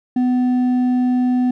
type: tone with hard clipping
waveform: sine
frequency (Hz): 250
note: B3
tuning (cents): +21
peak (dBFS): -15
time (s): 0.16-1.51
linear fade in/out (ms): 5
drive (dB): 4
effects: none